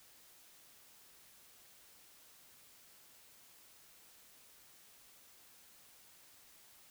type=silence; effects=white hiss -62 dBFS RMS until 6.9 s